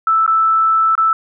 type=tone with dropouts; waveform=sine; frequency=1318.5 Hz; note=E6; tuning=in tune; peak=-10 dBFS; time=0.07-1.13 s; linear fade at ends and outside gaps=2 ms; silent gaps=0.264-0.277 / 0.953-0.978 s; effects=none